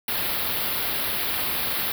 white band-stop noise, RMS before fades -26 dBFS, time 0.08-1.92 s, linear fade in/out 2 ms, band 4600 to 11000 Hz, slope 48 dB/octave, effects none

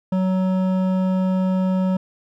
triangle tone with hard clipping, 186.8 Hz, F#3, 17 cents sharp, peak -19 dBFS, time 0.12-1.97 s, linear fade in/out 5 ms, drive 15 dB, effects none

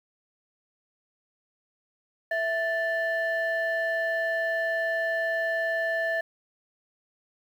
sine tone pair together, 659.3 / 1760 Hz, E5 / A6, 0 / 0 cents, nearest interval octave + perfect fourth, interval 1700 cents, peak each -26 dBFS, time 2.31-6.21 s, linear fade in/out 5 ms, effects tanh soft clip ceiling -20 dBFS + 9-bit

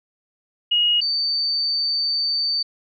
sine tone pair in turn, 2883 / 4576 Hz, F#7 / D8, -46 / -46 cents, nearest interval minor sixth, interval 800 cents, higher second, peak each -15 / -19 dBFS, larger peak first, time 0.71-1.01 / 1.01-2.63 s, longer second, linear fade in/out 10 ms, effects none

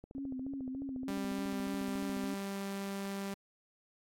click train, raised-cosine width 2 ms, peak -35 dBFS, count 32, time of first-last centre 0.04-2.239 s, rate 14.1 Hz
sine tone with vibrato, 266.6 Hz, C4, 33 cents sharp, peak -37 dBFS, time 0.15-2.34 s, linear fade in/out 0 ms, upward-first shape sine, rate 3.3 Hz, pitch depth 61 cents each way
sawtooth tone, 197.2 Hz, G3, 11 cents sharp, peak -33 dBFS, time 1.08-3.34 s, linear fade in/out 2 ms
effects AAC 64 kbps

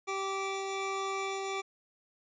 25% pulse tone pair together, 388.8 / 1165.1 Hz, G4 / D6, -14 / -14 cents, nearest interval octave + perfect fifth, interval 1900 cents, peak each -31 / -33 dBFS, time 0.07-1.62 s, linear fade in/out 20 ms, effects resampled to 16000 Hz

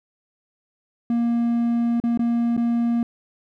triangle tone with dropouts, 235.1 Hz, A#3, 15 cents sharp, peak -16 dBFS, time 1.1-3.03 s, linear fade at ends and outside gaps 2 ms, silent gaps 2.001-2.038 / 2.175-2.193 / 2.567-2.576 s, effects none

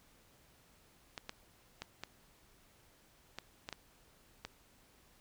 clicks, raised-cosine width 0.2 ms, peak -24 dBFS, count 8, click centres 1.178 / 1.294 / 1.82 / 2.036 / 3.386 / 3.689 / 3.727 / 4.45 s, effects pink hiss -66 dBFS RMS until 5.2 s

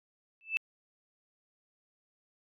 sine tone with exponential growth, 2637 Hz, E7, in tune, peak -23 dBFS, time 0.41-0.57 s, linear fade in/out 0 ms, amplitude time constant 33 ms, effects AAC 64 kbps

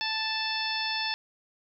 harmonic tone, 880 Hz, A5, in tune, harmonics 1 / 2 / 3 / 4 / 5 / 6, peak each -35 / -35 / -35 / -35 / -35 / -35 dBFS, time 0.01-1.14 s, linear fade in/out 0 ms, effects none

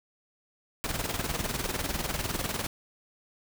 pink noise with tremolo, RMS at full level -30 dBFS, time 0.84-2.67 s, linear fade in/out 0 ms, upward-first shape square, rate 20 Hz, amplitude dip 60%, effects none

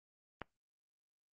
click, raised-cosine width 0.5 ms, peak -25 dBFS, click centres 0.417 s, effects noise-tail reverb RT60 0.2 s tail -25 dB re dry + Opus 32 kbps

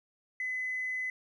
triangle tone with tanh clipping, 2020 Hz, B6, 39 cents sharp, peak -31 dBFS, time 0.4-1.1 s, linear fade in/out 2 ms, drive 1 dB, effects resampled to 24000 Hz

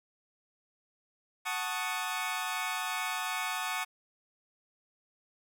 20% pulse chord, D# half-diminished seventh, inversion first, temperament equal, 740 / 880 / 1108.7 / 1244.5 Hz, F#5 / A5 / C#6 / D#6, 0 / 0 / 0 / 0 cents, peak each -33 dBFS, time 1.45-3.85 s, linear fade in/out 20 ms, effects none

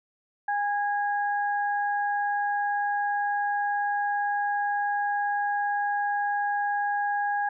sine tone pair together, 817.3 / 1647 Hz, G#5 / G#6, -28 / -15 cents, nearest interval octave, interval 1213 cents, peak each -25 / -30 dBFS, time 0.48-7.49 s, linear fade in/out 5 ms, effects none

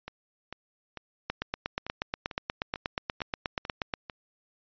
two click trains, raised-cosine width 0.3 ms, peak -22 / -13 dBFS, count 10 / 23, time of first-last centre 0.08-4.098 / 1.3-3.938 s, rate 2.24 / 8.34 Hz, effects resampled to 11025 Hz

